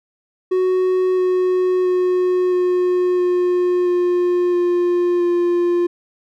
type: tone with pitch steps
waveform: triangle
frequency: 370 / 367 / 364.1 / 361.1 / 358.2 / 355.3 / 352.5 / 349.6 Hz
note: F#4 / F#4 / F#4 / F#4 / F4 / F4 / F4 / F4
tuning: 0 / -14 / -28 / -42 / +44 / +30 / +16 / +2 cents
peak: -12 dBFS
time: 0.51-5.87 s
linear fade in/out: 10 ms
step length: 670 ms
effects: none